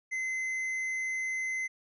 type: tone with tanh clipping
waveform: sine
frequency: 2054 Hz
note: C7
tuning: 33 cents flat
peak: -32 dBFS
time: 0.11-1.68 s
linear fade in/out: 20 ms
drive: 8 dB
effects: low-pass 10000 Hz 12 dB/octave